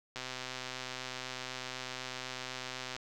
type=click train; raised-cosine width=0.2 ms; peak=-22 dBFS; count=360; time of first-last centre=0.16-2.965 s; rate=128 Hz; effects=none